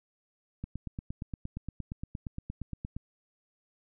click train, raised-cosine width 5 ms, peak -24 dBFS, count 21, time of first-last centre 0.64-2.966 s, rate 8.6 Hz, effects none

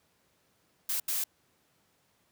blue noise bursts at uneven times, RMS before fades -31 dBFS, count 2, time 0.89-1 / 1.08-1.24 s, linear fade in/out 5 ms, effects pink hiss -70 dBFS RMS until 2.31 s + high-pass 100 Hz 12 dB/octave

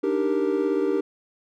triangle chord, Eb major seventh, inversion third, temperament equal, 293.7 / 311.1 / 392 / 466.2 Hz, D4 / Eb4 / G4 / Bb4, 0 / 0 / 0 / 0 cents, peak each -25 / -27 / -22 / -25 dBFS, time 0.03-1.01 s, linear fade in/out 10 ms, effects none

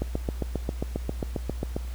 click train, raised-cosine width 2 ms, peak -14 dBFS, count 14, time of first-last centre 0.02-1.765 s, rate 7.45 Hz, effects added 60 Hz sine -31 dBFS peak until 1.94 s + pink hiss -49 dBFS RMS until 1.94 s

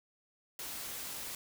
white noise, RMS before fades -42 dBFS, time 0.59-1.35 s, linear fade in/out 2 ms, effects none

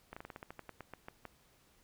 slowing click train, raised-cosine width 0.5 ms, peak -30 dBFS, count 14, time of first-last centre 0.13-1.253 s, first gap 35 ms, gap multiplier 1.14, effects pink hiss -68 dBFS RMS until 1.83 s

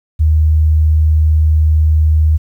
sine tone, 77.78 Hz, D#2, in tune, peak -7 dBFS, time 0.19-2.38 s, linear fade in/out 20 ms, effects 8-bit

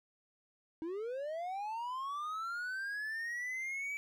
triangle linear sweep, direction up, 311.1 to 2309 Hz, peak -35 dBFS, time 0.82-3.97 s, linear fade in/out 0 ms, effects none

